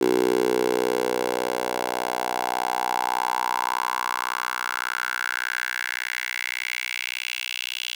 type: tone with high-pass filter sweep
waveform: 10% pulse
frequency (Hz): 61.74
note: B1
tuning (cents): 0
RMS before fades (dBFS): -26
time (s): 0.01-7.95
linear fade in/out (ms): 5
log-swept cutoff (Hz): 370 to 3000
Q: 4.1
effects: none